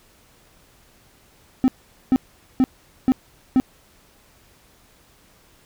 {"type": "tone bursts", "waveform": "triangle", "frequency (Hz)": 259.4, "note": "C4", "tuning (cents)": -15, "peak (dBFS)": -10, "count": 5, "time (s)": [1.64, 3.6], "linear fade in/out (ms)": 0, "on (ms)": 40, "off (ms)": 440, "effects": ["pink hiss -55 dBFS RMS until 5.65 s"]}